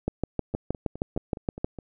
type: two click trains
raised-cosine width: 2 ms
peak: -24 / -12 dBFS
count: 7 / 11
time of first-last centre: 0.54-1.787 / 0.08-1.645 s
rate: 4.81 / 6.39 Hz
effects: none